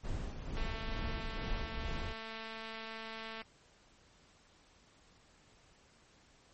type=noise with tremolo; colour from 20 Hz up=brown; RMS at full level=-37 dBFS; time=0.03-2.14 s; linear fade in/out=20 ms; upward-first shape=sine; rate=2.2 Hz; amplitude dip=45%
type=click train; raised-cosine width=0.3 ms; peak=-29 dBFS; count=636; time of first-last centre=0.57-3.418 s; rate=223 Hz
effects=pink hiss -65 dBFS RMS until 6.53 s + MP3 32 kbps